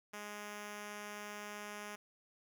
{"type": "tone", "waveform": "5% pulse", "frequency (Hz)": 207.7, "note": "G#3", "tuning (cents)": 0, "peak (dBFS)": -33, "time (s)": [0.13, 1.96], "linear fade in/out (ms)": 10, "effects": []}